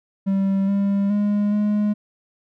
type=tone with pitch steps; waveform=triangle; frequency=194.6 / 199.1 / 206 / 208.7 Hz; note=G3 / G3 / G#3 / G#3; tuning=-12 / +27 / -14 / +9 cents; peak=-15 dBFS; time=0.26-1.94 s; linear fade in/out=20 ms; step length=420 ms; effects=none